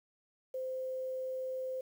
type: tone with quantisation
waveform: sine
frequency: 518 Hz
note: C5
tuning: 17 cents flat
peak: -35 dBFS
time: 0.54-1.81 s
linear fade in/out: 5 ms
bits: 10
effects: none